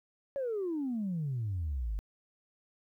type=exponential sweep; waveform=sine; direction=down; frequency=569 to 47.74 Hz; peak=-30 dBFS; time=0.36-1.99 s; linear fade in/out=0 ms; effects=tanh soft clip ceiling -28 dBFS + 12-bit